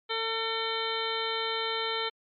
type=harmonic tone with a mistuned harmonic; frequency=450 Hz; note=A4; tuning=39 cents sharp; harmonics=1 / 2 / 3 / 4 / 5 / 7 / 8 / 9; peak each=-34 / -37 / -36 / -40 / -37 / -35 / -38 / -39 dBFS; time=0.09-2.1 s; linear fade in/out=20 ms; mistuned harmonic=7; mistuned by=-24 cents; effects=MP3 64 kbps